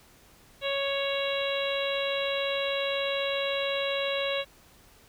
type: harmonic tone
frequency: 554.4 Hz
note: C#5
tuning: in tune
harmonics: 1 / 2 / 3 / 4 / 5 / 6 / 7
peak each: -29 / -38 / -39 / -37 / -35 / -37 / -36 dBFS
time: 0.61-4.45 s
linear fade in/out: 50 ms
effects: pink hiss -57 dBFS RMS until 5.08 s